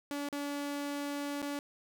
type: tone with dropouts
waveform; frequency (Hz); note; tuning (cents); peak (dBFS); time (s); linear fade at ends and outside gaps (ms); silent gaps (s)
sawtooth; 286.5; D4; -43; -31; 0.11-1.59; 0; 0.287-0.327 / 1.419-1.427
effects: none